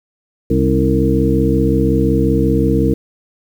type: harmonic tone with a mistuned harmonic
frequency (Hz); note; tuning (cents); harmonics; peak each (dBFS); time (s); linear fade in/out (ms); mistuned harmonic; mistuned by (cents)
65.5; C2; +2; 1 / 2 / 3 / 4 / 5 / 7; -18 / -18 / -18 / -18 / -18 / -18; 0.5-2.94; 5; 4; +65
effects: 7-bit